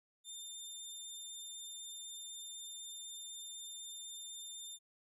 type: tone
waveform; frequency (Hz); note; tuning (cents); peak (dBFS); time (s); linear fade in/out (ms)
20% pulse; 3604; A7; +41; -40; 0.24-4.79; 50
effects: none